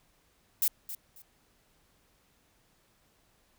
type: noise with echo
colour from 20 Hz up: violet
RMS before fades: -26 dBFS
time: 0.62-0.68 s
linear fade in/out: 2 ms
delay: 270 ms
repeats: 2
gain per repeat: -13 dB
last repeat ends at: 1.22 s
effects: pink hiss -68 dBFS RMS until 3.58 s